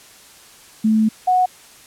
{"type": "tone pair in turn", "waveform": "sine", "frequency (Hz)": [218.5, 734.9], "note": ["A3", "F#5"], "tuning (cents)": [-12, -12], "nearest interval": "octave + major sixth", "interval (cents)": 2100, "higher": "second", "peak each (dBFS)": [-12, -12], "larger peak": "neither", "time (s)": [[0.84, 1.09], [1.27, 1.46]], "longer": "first", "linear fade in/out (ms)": 10, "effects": ["white hiss -45 dBFS RMS until 1.86 s", "low-pass 11000 Hz 12 dB/octave"]}